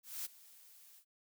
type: noise with ADSR envelope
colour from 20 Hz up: blue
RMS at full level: -40 dBFS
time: 0.03-1.05 s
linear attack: 220 ms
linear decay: 21 ms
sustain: -20 dB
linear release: 74 ms
effects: none